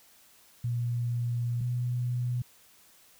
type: tone pair in turn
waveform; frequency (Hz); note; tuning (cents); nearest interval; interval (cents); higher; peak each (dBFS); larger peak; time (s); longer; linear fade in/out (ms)
sine; 119.7 / 122.78; A#2 / B2; +46 / -10; unison; 44; second; -27; neither; 0.64-1.61 / 1.61-2.42; first; 5
effects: white hiss -59 dBFS RMS until 3.19 s